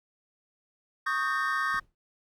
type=chord; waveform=triangle; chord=Eb dominant seventh; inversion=third; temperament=equal with one note detuned; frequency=1108.7 / 1244.5 / 1568 / 1829.4 Hz; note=Db6 / Eb6 / G6 / Bb6; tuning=0 / 0 / 0 / -33 cents; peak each=-30 dBFS; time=1.06-1.8 s; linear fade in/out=10 ms
type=noise with exponential decay; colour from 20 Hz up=brown; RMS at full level=-42 dBFS; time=1.74-1.95 s; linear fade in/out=1 ms; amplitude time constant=45 ms
effects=none